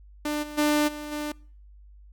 sawtooth tone with level steps, 298.1 Hz, D4, 26 cents sharp, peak -22 / -32 / -16 / -30 / -25 dBFS, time 0.25-1.32 s, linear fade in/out 5 ms, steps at 0.42 / 0.57 / 0.87 / 1.11 s, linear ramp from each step 20 ms, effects noise-tail reverb RT60 0.5 s tail -25 dB re dry + added 50 Hz sine -47 dBFS peak until 2.12 s

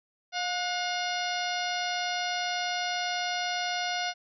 harmonic tone with a mistuned harmonic, 712 Hz, F5, 33 cents sharp, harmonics 1 / 2 / 3 / 4 / 5 / 6 / 7 / 8, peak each -32 / -35 / -37 / -38 / -39 / -40 / -40 / -41 dBFS, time 0.32-4.14 s, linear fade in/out 50 ms, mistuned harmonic 2, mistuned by +50 cents, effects none

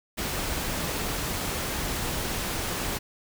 pink noise, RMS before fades -30 dBFS, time 0.17-2.99 s, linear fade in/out 20 ms, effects none

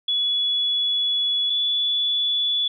sine tone pair in turn, 3399 / 3435 Hz, G#7 / A7, +39 / -42 cents, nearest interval unison, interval 19 cents, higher second, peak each -19 dBFS, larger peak neither, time 0.08-1.5 / 1.5-2.68 s, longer first, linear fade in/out 5 ms, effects none

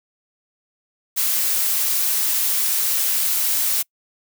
blue noise, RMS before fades -20 dBFS, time 1.16-3.83 s, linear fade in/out 20 ms, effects noise-tail reverb RT60 0.1 s tail -26 dB re dry

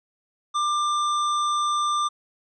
sine tone with tanh clipping, 1190 Hz, D6, 22 cents sharp, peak -23 dBFS, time 0.54-2.09 s, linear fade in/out 20 ms, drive 17 dB, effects resampled to 22050 Hz

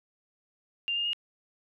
sine tone with pitch steps, 2794 / 2823 / 2853 Hz, F7 / F7 / F7, 0 / +18 / +36 cents, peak -27 dBFS, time 0.88-1.132 s, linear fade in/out 0 ms, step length 84 ms, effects none

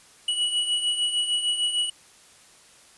square beating tone pair, 2927 / 2933.6 Hz, F#7 / F#7, -19 / -15 cents, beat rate 6.6 Hz, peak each -31 / -24 dBFS, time 0.28-1.9 s, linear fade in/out 5 ms, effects white hiss -53 dBFS RMS until 2.97 s + resampled to 24000 Hz

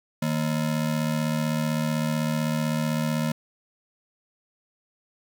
square ring-modulated tone, 194.2 Hz, G3, 16 cents flat, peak -21 dBFS, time 0.22-3.32 s, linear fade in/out 5 ms, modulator 37.9 Hz, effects 8-bit

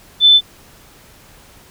sine tone, 3520 Hz, A7, in tune, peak -5 dBFS, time 0.2-0.41 s, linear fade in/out 50 ms, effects pink hiss -45 dBFS RMS until 1.7 s

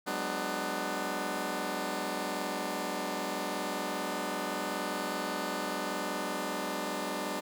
10% pulse chord, G# half-diminished seventh, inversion third, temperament just, 186.89 / 207.7 / 249.2 / 299 Hz, F#3 / G#3 / B3 / D4, +18 / 0 / +16 / +31 cents, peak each -31 / -31 / -31 / -28 dBFS, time 0.06-7.41 s, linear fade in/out 20 ms, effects none

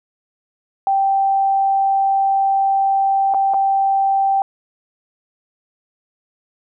sine tone with dropouts, 782 Hz, G5, 4 cents flat, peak -13 dBFS, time 0.87-4.42 s, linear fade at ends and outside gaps 1 ms, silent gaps 3.339-3.345 / 3.537-3.542 s, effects none

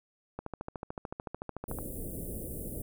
click train, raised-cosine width 1 ms, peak -23 dBFS, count 20, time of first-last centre 0.39-1.787 s, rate 13.6 Hz
pink band-stop noise, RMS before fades -39 dBFS, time 1.68-2.82 s, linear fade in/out 5 ms, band 570 to 9100 Hz, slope 48 dB/octave
effects none

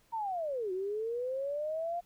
sine linear two-way sweep, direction down then up, 937 to 362.2 to 704 Hz, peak -32 dBFS, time 0.12-2.01 s, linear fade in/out 20 ms, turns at 0.72 s, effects pink hiss -68 dBFS RMS until 2.05 s

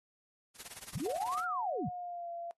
white noise with tremolo, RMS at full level -44 dBFS, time 0.54-1.45 s, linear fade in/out 50 ms, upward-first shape sine, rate 18 Hz, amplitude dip 95%
sine linear two-way sweep, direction up then down, 102.2 to 1434 to 102.2 Hz, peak -33 dBFS, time 0.95-1.89 s, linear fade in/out 5 ms, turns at 1.45 s
sine tone with pitch glide, 730 to 685.1 Hz, F#5 to F5, -24 to -33 cents, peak -39 dBFS, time 1.06-2.51 s, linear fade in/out 0 ms, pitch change -109 cents, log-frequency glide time 1.8-2.3 s
effects noise-tail reverb RT60 0.1 s tail -19 dB re dry + AAC 32 kbps

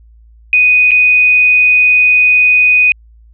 sine tone with dropouts, 2489 Hz, D#7, in tune, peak -5 dBFS, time 0.53-2.92 s, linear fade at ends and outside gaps 1 ms, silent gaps 0.909-0.916 s, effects added 56 Hz sine -39 dBFS peak until 3.33 s

